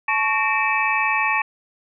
sine tone cluster, 869 / 1113 / 1831 / 2322 / 2598 Hz, A5 / C#6 / A#6 / D7 / E7, -22 / +7 / -32 / -20 / -26 cents, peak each -24 dBFS, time 0.08-1.42 s, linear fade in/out 5 ms, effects none

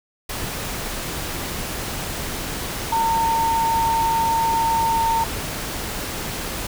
sine tone in noise, 910 Hz, A#5, 42 cents flat, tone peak -17 dBFS, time 2.92-5.24 s, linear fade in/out 5 ms, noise pink, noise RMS -28 dBFS, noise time 0.29-6.67 s, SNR +8 dB, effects none

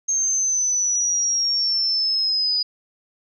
sine exponential sweep, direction down, 6420 to 4933 Hz, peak -18 dBFS, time 0.08-2.63 s, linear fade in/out 10 ms, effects none

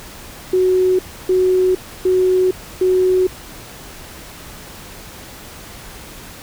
sine tone bursts, 370 Hz, F#4, in tune, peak -11 dBFS, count 4, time 0.53-3.27 s, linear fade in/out 5 ms, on 460 ms, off 300 ms, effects pink hiss -36 dBFS RMS until 6.42 s

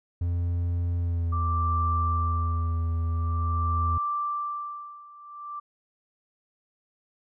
triangle tone with pitch glide, 86.7 to 82.93 Hz, F2 to E2, -12 to +11 cents, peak -22 dBFS, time 0.21-3.98 s, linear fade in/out 5 ms, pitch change -77 cents, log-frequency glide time 0.98-1.47 s
sine tone with tremolo, 1174.7 Hz, D6, in tune, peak -25 dBFS, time 1.32-5.6 s, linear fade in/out 10 ms, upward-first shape sine, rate 0.46 Hz, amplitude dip 90%
effects none

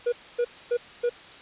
triangle tone bursts, 481.4 Hz, B4, 44 cents flat, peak -19 dBFS, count 4, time 0.06-1.096 s, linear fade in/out 10 ms, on 64 ms, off 260 ms, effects white hiss -46 dBFS RMS until 1.41 s + resampled to 8000 Hz

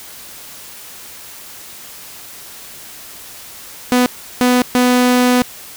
sawtooth tone bursts at uneven times, 248.5 Hz, B3, 11 cents sharp, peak -6 dBFS, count 3, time 3.92-4.06 / 4.41-4.62 / 4.75-5.42 s, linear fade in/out 0 ms, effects white hiss -35 dBFS RMS until 5.76 s

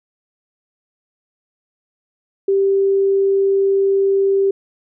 sine tone, 391.9 Hz, G4, in tune, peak -12 dBFS, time 2.48-4.51 s, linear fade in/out 5 ms, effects none

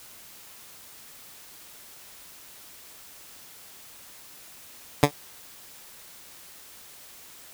10% pulse tone with exponential decay, 144.9 Hz, D3, 23 cents flat, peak -3 dBFS, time 5.03-5.11 s, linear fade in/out 2 ms, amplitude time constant 17 ms, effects white hiss -48 dBFS RMS until 7.53 s

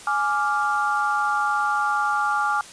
sine chord, D diminished, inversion second, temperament equal with one note detuned, 834.9 / 1174.7 / 1396.9 Hz, Ab5 / D6 / F6, +9 / 0 / 0 cents, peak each -24 dBFS, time 0.07-2.61 s, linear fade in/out 2 ms, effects white hiss -42 dBFS RMS until 2.72 s + resampled to 22050 Hz

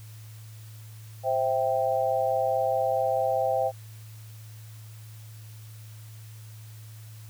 sine chord, C major, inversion none, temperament equal, 523.3 / 659.3 / 784 Hz, C5 / E5 / G5, 0 / 0 / 0 cents, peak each -27 dBFS, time 1.23-3.72 s, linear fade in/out 50 ms, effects added 109 Hz sine -42 dBFS peak until 7.29 s + white hiss -54 dBFS RMS until 7.29 s

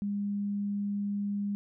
sine tone, 202.8 Hz, G#3, 41 cents flat, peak -29 dBFS, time 0.02-1.55 s, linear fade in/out 0 ms, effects none

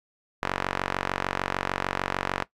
sawtooth tone with band-pass filter, 46.67 Hz, F#1, 16 cents sharp, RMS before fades -30 dBFS, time 0.42-2.44 s, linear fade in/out 10 ms, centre 1400 Hz, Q 0.98, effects noise-tail reverb RT60 0.1 s tail -17 dB re dry

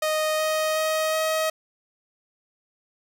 sawtooth tone with pitch steps, 621 / 625 / 628.9 / 633 Hz, D#5 / D#5 / D#5 / D#5, -3 / +8 / +18 / +30 cents, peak -18 dBFS, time 0.02-1.5 s, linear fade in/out 5 ms, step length 370 ms, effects none

